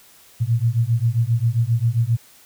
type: beating tone pair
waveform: sine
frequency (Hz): 112.7 / 120.2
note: A2 / B2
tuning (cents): +42 / -46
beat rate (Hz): 7.5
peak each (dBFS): -19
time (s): 0.4-2.17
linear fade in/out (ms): 20
effects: white hiss -50 dBFS RMS until 2.45 s